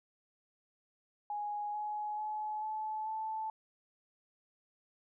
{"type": "tone with pitch steps", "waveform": "sine", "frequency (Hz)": [830.6, 841.7, 853, 864.4, 875.9], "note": ["G#5", "G#5", "G#5", "A5", "A5"], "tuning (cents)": [0, 23, 46, -31, -8], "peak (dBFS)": -35, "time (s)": [1.3, 3.5], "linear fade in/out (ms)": 2, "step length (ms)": 440, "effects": []}